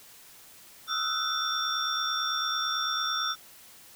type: tone cluster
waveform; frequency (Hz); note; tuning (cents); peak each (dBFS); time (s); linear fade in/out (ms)
sine; 1276 / 1345 / 1492 / 3548 / 5580; D#6 / E6 / F#6 / A7 / F8; +43 / +34 / +14 / +14 / -2; -34 / -33 / -37 / -31 / -34; 0.87-3.36; 50
effects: white hiss -52 dBFS RMS until 3.95 s